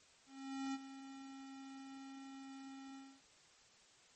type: tone with ADSR envelope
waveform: square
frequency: 270.1 Hz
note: C#4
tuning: 45 cents flat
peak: -39 dBFS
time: 0.26-3.22 s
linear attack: 480 ms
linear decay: 36 ms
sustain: -12 dB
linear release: 270 ms
effects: white hiss -66 dBFS RMS until 4.15 s + MP3 32 kbps